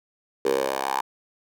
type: tone with high-pass filter sweep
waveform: 10% pulse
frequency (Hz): 67.1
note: C2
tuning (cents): +44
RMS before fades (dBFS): -25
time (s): 0.45-1.01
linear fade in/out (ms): 5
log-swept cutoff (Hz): 430 to 900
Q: 5.3
effects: none